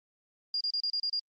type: tone bursts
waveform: sine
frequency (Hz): 4820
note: D8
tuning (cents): +44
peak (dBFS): -28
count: 7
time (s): 0.54-1.195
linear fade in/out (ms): 2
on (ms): 67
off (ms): 31
effects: Opus 24 kbps